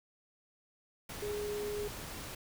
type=tone in noise; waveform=sine; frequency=415.3 Hz; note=G#4; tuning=in tune; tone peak=-35 dBFS; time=1.22-1.88 s; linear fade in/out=5 ms; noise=pink; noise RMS=-44 dBFS; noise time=1.09-2.35 s; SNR=+6 dB; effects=none